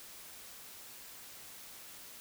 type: silence
effects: white hiss -51 dBFS RMS until 2.2 s